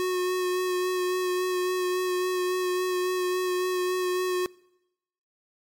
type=tone with vibrato; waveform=square; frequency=365.1 Hz; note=F#4; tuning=23 cents flat; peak=-25 dBFS; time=0-4.46 s; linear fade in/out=0 ms; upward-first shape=sine; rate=3.6 Hz; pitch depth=15 cents each way; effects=noise-tail reverb RT60 0.9 s tail -24 dB re dry + MP3 96 kbps